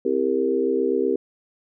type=chord; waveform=sine; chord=C dominant seventh; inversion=none; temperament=equal with one note detuned; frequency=261.6 / 329.6 / 398.4 / 466.2 Hz; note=C4 / E4 / G4 / Bb4; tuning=0 / 0 / +28 / 0 cents; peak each=-26 / -27 / -22 / -24 dBFS; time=0.05-1.16 s; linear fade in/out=5 ms; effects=none